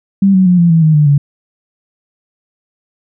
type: tone with pitch steps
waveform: sine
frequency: 196 / 187.37 / 179.11 / 171.22 / 163.68 / 156.47 / 149.57 / 142.98 Hz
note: G3 / F#3 / F3 / F3 / E3 / D#3 / D3 / D3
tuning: 0 / +22 / +44 / -34 / -12 / +10 / +32 / -46 cents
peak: -5 dBFS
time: 0.22-1.18 s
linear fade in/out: 5 ms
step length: 120 ms
effects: none